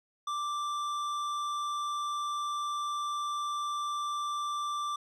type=tone with tanh clipping; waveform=sine; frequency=1176 Hz; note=D6; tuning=2 cents sharp; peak=-33 dBFS; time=0.27-4.96 s; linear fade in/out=5 ms; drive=13 dB; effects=none